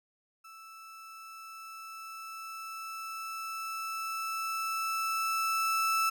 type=tone with level ramp; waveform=35% pulse; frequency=1318.5 Hz; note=E6; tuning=in tune; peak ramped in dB=-47 to -24 dBFS; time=0.44-6.1 s; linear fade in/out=10 ms; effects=none